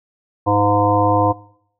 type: harmonic tone with a mistuned harmonic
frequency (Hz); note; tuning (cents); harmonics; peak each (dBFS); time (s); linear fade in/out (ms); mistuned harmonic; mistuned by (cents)
102.4; G#2; -24; 1 / 3 / 5 / 7 / 9 / 10; -20 / -20 / -20 / -20 / -20 / -20; 0.46-1.33; 20; 3; +30
effects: noise-tail reverb RT60 0.7 s tail -22 dB re dry